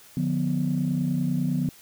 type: chord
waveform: sine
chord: B diminished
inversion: first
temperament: just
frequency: 148.16 / 177.8 / 246.9 Hz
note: D3 / F3 / B3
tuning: +16 / +31 / 0 cents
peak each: -26 dBFS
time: 0.17-1.69 s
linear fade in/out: 2 ms
effects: tanh soft clip ceiling -15 dBFS + white hiss -51 dBFS RMS until 1.81 s